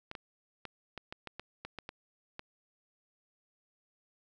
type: clicks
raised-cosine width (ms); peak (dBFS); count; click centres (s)
0.3; -25; 11; 0.114 / 0.152 / 0.653 / 0.977 / 1.125 / 1.273 / 1.396 / 1.65 / 1.787 / 1.891 / 2.394
effects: none